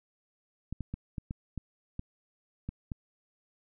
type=clicks; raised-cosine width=5 ms; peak=-23 dBFS; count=9; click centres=0.726 / 0.807 / 0.94 / 1.182 / 1.309 / 1.577 / 1.994 / 2.69 / 2.918 s; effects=none